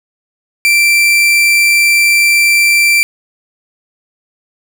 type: tone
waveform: 40% pulse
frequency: 2349 Hz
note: D7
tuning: in tune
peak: -6 dBFS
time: 0.65-3.03 s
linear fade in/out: 0 ms
effects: none